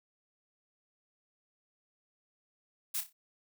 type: noise with echo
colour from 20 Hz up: blue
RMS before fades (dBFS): -34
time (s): 2.94-3.01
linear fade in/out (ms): 10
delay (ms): 30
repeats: 4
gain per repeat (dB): -9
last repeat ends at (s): 3.13
effects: none